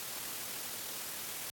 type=noise with amplitude modulation; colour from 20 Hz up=white; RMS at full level=-40 dBFS; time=0-1.5 s; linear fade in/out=0 ms; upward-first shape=sine; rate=39.6 Hz; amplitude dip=25%; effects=high-pass 80 Hz 12 dB/octave + AAC 64 kbps